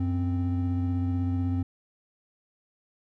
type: tone pair together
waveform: triangle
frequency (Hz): 92.5 / 261.5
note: F#2 / C4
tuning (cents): 0 / -1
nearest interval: octave + tritone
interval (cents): 1799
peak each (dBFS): -24 / -27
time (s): 0-1.63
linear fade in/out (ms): 5
effects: none